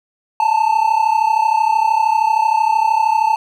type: tone pair together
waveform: triangle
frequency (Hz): 866 / 899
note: A5 / A5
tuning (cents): -28 / +37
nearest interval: minor second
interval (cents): 65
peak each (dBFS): -13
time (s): 0.4-3.36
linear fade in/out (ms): 2
effects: none